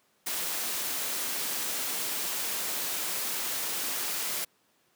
white noise, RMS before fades -32 dBFS, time 0.26-4.45 s, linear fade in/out 10 ms, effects pink hiss -68 dBFS RMS until 4.95 s + high-pass 200 Hz 12 dB/octave

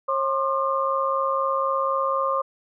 sine tone cluster, 541 / 1060 / 1204 Hz, C#5 / C6 / D6, -42 / +22 / +43 cents, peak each -25 dBFS, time 0.08-2.42 s, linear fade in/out 10 ms, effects none

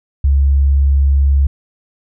sine tone, 69.3 Hz, C#2, in tune, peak -8 dBFS, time 0.24-1.47 s, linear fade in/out 5 ms, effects none

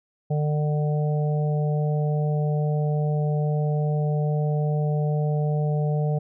harmonic tone, 149.8 Hz, D3, 35 cents sharp, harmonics 1 / 3 / 4 / 5, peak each -21 / -31 / -33 / -35 dBFS, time 0.3-6.19 s, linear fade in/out 10 ms, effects none

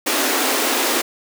pink high-pass noise, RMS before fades -19 dBFS, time 0.06-1.02 s, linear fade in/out 10 ms, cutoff 240 Hz, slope 96 dB/octave, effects none

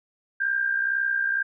sine tone with amplitude modulation, 1593 Hz, G6, 27 cents sharp, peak -19 dBFS, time 0.4-1.43 s, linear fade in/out 10 ms, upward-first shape sine, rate 62 Hz, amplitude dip 60%, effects none

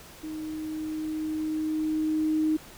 sine tone with level ramp, 311.4 Hz, D#4, 2 cents sharp, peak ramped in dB -33 to -21 dBFS, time 0.23-2.57 s, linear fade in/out 10 ms, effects pink hiss -48 dBFS RMS until 2.77 s

